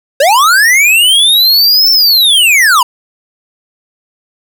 square linear two-way sweep, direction up then down, 518 to 5400 to 919 Hz, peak -5 dBFS, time 0.2-2.83 s, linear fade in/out 5 ms, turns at 1.91 s, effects none

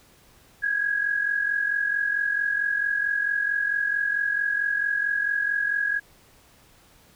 sine tone pair together, 1616.7 / 1661.2 Hz, G#6 / G#6, -47 / 0 cents, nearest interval unison, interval 47 cents, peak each -28 / -23 dBFS, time 0.62-6 s, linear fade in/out 20 ms, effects pink hiss -56 dBFS RMS until 7.15 s

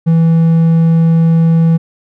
triangle tone, 164.4 Hz, E3, 4 cents flat, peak -4 dBFS, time 0.06-1.78 s, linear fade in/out 20 ms, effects none

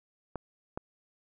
clicks, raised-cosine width 1 ms, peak -21 dBFS, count 2, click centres 0.357 / 0.775 s, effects none

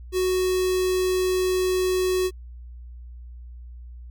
square tone with notch filter, 370 Hz, F#4, in tune, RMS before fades -22 dBFS, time 0.12-2.31 s, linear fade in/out 50 ms, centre 1400 Hz, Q 0.92, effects added 60 Hz sine -37 dBFS peak until 4.1 s + MP3 96 kbps

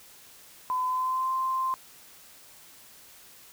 sine tone with pitch glide, 1013 to 1044.5 Hz, B5 to C6, +44 to -3 cents, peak -25 dBFS, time 0.7-1.74 s, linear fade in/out 0 ms, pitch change +53 cents, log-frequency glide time 0.84-1.31 s, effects white hiss -52 dBFS RMS until 3.52 s

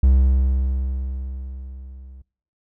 triangle tone with level ramp, 65.41 Hz, C2, in tune, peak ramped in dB -8 to -37 dBFS, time 0.03-2.22 s, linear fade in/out 5 ms, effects noise-tail reverb RT60 0.6 s tail -26 dB re dry

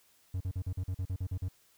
triangle tone bursts, 92 Hz, F#2, 9 cents flat, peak -29 dBFS, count 11, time 0.34-1.485 s, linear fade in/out 5 ms, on 65 ms, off 43 ms, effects white hiss -66 dBFS RMS until 1.77 s

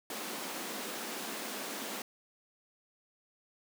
pink high-pass noise, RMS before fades -40 dBFS, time 0.1-2.02 s, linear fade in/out 2 ms, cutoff 200 Hz, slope 48 dB/octave, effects none

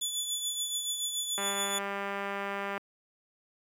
20% pulse tone with tremolo, 3458 Hz, A7, 31 cents flat, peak -23 dBFS, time 0.01-1.79 s, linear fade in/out 10 ms, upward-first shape triangle, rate 7 Hz, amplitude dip 55%
click train, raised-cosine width 0.5 ms, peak -20 dBFS, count 279, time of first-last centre 1.38-2.777 s, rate 199 Hz
effects high-pass 200 Hz 12 dB/octave + 9-bit

